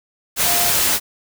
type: tone in noise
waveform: sine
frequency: 700 Hz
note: F5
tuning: 4 cents sharp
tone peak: -24 dBFS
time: 0.44-0.72 s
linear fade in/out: 50 ms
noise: white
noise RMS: -17 dBFS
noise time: 0.36-1 s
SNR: -10 dB
effects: none